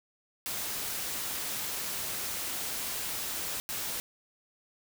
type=noise bursts at uneven times; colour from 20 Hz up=white; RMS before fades=-35 dBFS; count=2; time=0.46-3.6 / 3.69-4 s; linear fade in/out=0 ms; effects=none